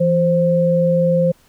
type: tone pair together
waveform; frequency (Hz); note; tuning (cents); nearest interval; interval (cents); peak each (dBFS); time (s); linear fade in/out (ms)
sine; 168.3 / 524.8; E3 / C5; +36 / +5; octave + minor sixth; 1969; -16 / -14; 0-1.32; 10
effects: pink hiss -54 dBFS RMS until 1.48 s